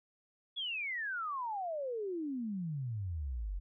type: exponential sweep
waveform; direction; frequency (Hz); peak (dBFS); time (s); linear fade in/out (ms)
sine; down; 3440 to 43.06; -35; 0.56-3.6; 20
effects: none